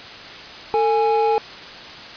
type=tone pair together; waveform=triangle; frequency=447.6 / 831 Hz; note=A4 / G#5; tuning=+30 / +1 cents; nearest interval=major seventh; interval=1071 cents; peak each=-16 dBFS; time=0.74-1.38 s; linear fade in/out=0 ms; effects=white hiss -36 dBFS RMS until 2.16 s + resampled to 11025 Hz